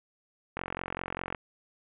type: click train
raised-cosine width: 0.5 ms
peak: -18 dBFS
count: 36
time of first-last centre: 0.57-1.348 s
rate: 45 Hz
effects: resampled to 8000 Hz + 10-bit